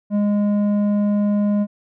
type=tone with low-pass filter; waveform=square; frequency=205.9 Hz; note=G#3; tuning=15 cents flat; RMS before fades=-18 dBFS; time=0.1-1.67 s; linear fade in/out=50 ms; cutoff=550 Hz; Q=0.88; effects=none